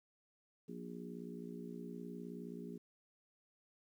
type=harmonic tone with a mistuned harmonic; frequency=59.2 Hz; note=A#1; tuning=27 cents sharp; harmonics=3 / 4 / 5 / 6 / 7; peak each=-49 / -49 / -54 / -55 / -52 dBFS; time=0.68-2.78 s; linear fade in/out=10 ms; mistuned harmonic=7; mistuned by=-16 cents; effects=12-bit